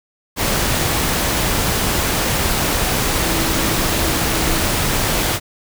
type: tone in noise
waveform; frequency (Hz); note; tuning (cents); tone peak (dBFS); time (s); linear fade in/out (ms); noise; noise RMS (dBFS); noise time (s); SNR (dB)
sine; 325.5; E4; -22; -27; 3.06-4.7; 50; pink; -18; 0.36-5.4; -12
effects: none